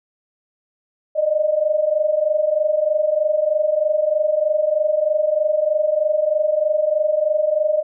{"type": "tone pair together", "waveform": "sine", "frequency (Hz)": [594.8, 618], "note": ["D5", "D#5"], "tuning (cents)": [22, -12], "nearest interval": "minor second", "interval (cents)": 66, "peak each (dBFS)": [-20, -17], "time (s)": [1.15, 7.83], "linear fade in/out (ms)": 20, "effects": []}